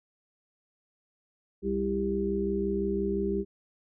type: harmonic tone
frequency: 65.8 Hz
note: C2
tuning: 10 cents sharp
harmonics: 1 / 3 / 5 / 6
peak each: -37 / -31 / -34 / -29 dBFS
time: 1.62-3.45 s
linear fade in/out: 50 ms
effects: none